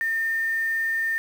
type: tone with quantisation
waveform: sine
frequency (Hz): 1811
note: A6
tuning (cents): +49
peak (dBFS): -22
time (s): 0.01-1.18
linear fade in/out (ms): 0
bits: 7
effects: none